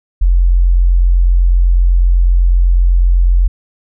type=tone; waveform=sine; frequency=44 Hz; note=F1; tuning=14 cents sharp; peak=-6 dBFS; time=0.21-3.48 s; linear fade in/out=10 ms; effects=none